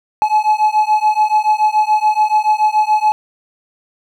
triangle beating tone pair, 851 / 858 Hz, G#5 / A5, +42 / -44 cents, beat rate 7 Hz, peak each -12 dBFS, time 0.22-3.12 s, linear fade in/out 0 ms, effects none

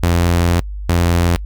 sawtooth tone pair in turn, 86.2 / 86.2 Hz, F2 / F2, -22 / -22 cents, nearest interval unison, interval 0 cents, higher neither, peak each -8 dBFS, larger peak neither, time 0.03-0.6 / 0.89-1.36 s, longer first, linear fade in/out 0 ms, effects noise-tail reverb RT60 0.1 s tail -25 dB re dry + added 50 Hz sine -23 dBFS peak until 1.45 s

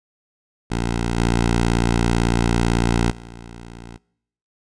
10% pulse tone with level steps, 58 Hz, A#1, 8 cents flat, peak -12 / -8 / -28 dBFS, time 0.7-3.98 s, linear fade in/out 20 ms, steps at 1.18 / 3.11 s, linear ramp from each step 5 ms, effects noise-tail reverb RT60 0.8 s tail -25 dB re dry + resampled to 22050 Hz

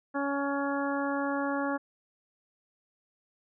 harmonic tone, 280.3 Hz, C#4, 19 cents sharp, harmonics 1 / 2 / 3 / 4 / 5 / 6, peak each -31 / -34 / -36 / -37 / -38 / -39 dBFS, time 0.14-1.78 s, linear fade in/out 20 ms, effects none

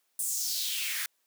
white noise with high-pass filter sweep, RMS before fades -32 dBFS, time 0.19-1.06 s, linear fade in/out 2 ms, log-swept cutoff 9300 to 1600 Hz, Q 3.1, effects white hiss -74 dBFS RMS until 1.26 s + high-pass 300 Hz 12 dB/octave

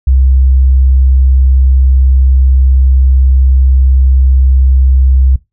sine tone, 65.41 Hz, C2, in tune, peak -4 dBFS, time 0.07-5.36 s, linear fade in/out 5 ms, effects noise-tail reverb RT60 0.2 s tail -20 dB re dry

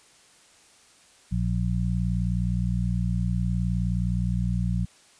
harmonic tone, 59.4 Hz, A#1, 33 cents sharp, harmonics 1 / 2 / 3, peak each -27 / -27 / -27 dBFS, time 1.31-4.86 s, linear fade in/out 20 ms, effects white hiss -56 dBFS RMS until 5.19 s + resampled to 22050 Hz

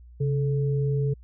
sine tone pair together, 137.4 / 433.7 Hz, C#3 / A4, -15 / -25 cents, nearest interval octave + minor sixth, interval 1990 cents, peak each -22 / -30 dBFS, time 0.2-1.14 s, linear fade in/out 10 ms, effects added 60 Hz sine -45 dBFS peak until 1.23 s

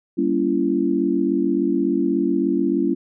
sine chord, G diminished seventh, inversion none, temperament just, 196 / 235.2 / 282.2 / 338.7 Hz, G3 / Bb3 / Db4 / Fb4, 0 / +16 / +31 / +47 cents, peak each -25 / -25 / -21 / -21 dBFS, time 0.17-2.95 s, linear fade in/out 20 ms, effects none

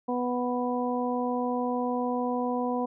harmonic tone, 246.9 Hz, B3, in tune, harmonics 1 / 2 / 3 / 4, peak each -29 / -31 / -33 / -34 dBFS, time 0.08-2.86 s, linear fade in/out 10 ms, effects none

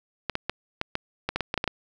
clicks, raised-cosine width 0.3 ms, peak -10 dBFS, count 12, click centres 0.297 / 0.354 / 0.496 / 0.814 / 0.954 / 1.29 / 1.36 / 1.407 / 1.541 / 1.577 / 1.641 / 1.677 s, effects none

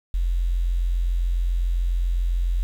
sine tone with quantisation, 43.65 Hz, F1, in tune, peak -19 dBFS, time 0.14-2.63 s, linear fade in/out 0 ms, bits 8, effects none

